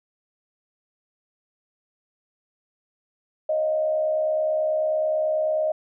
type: tone with frequency modulation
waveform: sine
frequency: 622.3 Hz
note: D#5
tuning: in tune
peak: -20 dBFS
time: 3.49-5.72 s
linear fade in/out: 5 ms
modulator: 69.2 Hz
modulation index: 0.44
effects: none